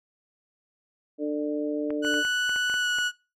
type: harmonic tone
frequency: 148.7 Hz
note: D3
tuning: 22 cents sharp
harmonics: 2 / 3 / 4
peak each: -27 / -31 / -33 dBFS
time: 1.18-2.24 s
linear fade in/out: 50 ms
type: clicks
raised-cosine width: 0.5 ms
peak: -24 dBFS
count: 9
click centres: 1.905 / 2.048 / 2.141 / 2.25 / 2.494 / 2.561 / 2.698 / 2.741 / 2.986 s
type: tone with pitch glide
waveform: 30% pulse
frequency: 1480 to 1467.2 Hz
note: F#6 to F#6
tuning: 0 to -15 cents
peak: -21 dBFS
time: 2.02-3.12 s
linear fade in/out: 50 ms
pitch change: -15 cents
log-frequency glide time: 2.78-2.88 s
effects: noise-tail reverb RT60 0.3 s tail -21 dB re dry + low-pass 7000 Hz 12 dB/octave